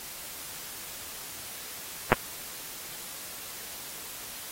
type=clicks; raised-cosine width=0.5 ms; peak=-3 dBFS; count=2; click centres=2.12 / 2.128 s; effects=white hiss -41 dBFS RMS until 4.51 s + AAC 48 kbps